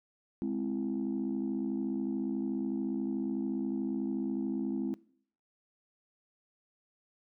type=chord; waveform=sine; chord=Ab augmented; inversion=none; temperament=equal with one note detuned; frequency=207.7 / 261.6 / 332.5 Hz; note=Ab3 / C4 / E4; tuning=0 / 0 / +15 cents; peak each=-34 / -33 / -35 dBFS; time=0.42-4.94 s; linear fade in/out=0 ms; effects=noise-tail reverb RT60 0.6 s tail -22 dB re dry + tanh soft clip ceiling -25 dBFS

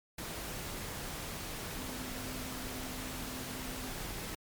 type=tone in noise; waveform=sine; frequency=255.8 Hz; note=C4; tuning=39 cents flat; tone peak=-45 dBFS; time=1.77-3.9 s; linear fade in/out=5 ms; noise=pink; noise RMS=-41 dBFS; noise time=0.18-4.35 s; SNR=-7 dB; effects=MP3 96 kbps

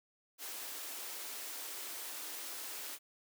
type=high-pass noise; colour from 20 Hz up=white; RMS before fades=-44 dBFS; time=0.38-2.99 s; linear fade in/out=50 ms; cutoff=270 Hz; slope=48 dB/octave; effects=none

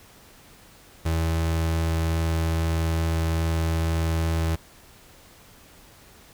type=tone; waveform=35% pulse; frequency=81.6 Hz; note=E2; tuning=17 cents flat; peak=-20 dBFS; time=1.05-4.56 s; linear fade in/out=10 ms; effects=pink hiss -51 dBFS RMS until 6.33 s

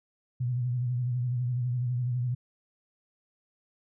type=tone with vibrato; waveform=sine; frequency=123.47 Hz; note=B2; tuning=in tune; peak=-26 dBFS; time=0.4-2.35 s; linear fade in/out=10 ms; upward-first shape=sine; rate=12 Hz; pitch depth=57 cents each way; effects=none

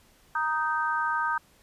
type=chord; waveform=sine; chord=Eb major; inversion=second; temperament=just; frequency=933.4 / 1244.5 / 1555.6 Hz; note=Bb5 / Eb6 / G6; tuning=+2 / 0 / -14 cents; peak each=-29 dBFS; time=0.35-1.38 s; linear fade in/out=5 ms; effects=pink hiss -60 dBFS RMS until 1.62 s + resampled to 32000 Hz

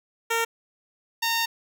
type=tone pair in turn; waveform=10% pulse; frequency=459 / 918 Hz; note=A#4 / A#5; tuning=-27 / -27 cents; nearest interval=octave; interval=1200 cents; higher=second; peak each=-14 dBFS; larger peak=neither; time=0.3-0.45 / 1.22-1.46 s; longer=second; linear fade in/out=10 ms; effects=none

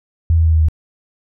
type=tone with pitch steps; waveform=sine; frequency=82.41 / 81.42 / 80.43 / 79.46 / 78.51 Hz; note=E2 / E2 / E2 / D#2 / D#2; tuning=0 / -21 / -42 / +37 / +16 cents; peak=-9 dBFS; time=0.3-0.685 s; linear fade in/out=0 ms; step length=77 ms; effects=none

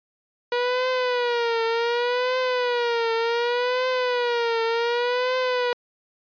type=tone with vibrato; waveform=sawtooth; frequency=482.6 Hz; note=B4; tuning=40 cents flat; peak=-17 dBFS; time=0.52-5.73 s; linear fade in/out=2 ms; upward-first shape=triangle; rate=0.67 Hz; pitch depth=110 cents each way; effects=resampled to 11025 Hz

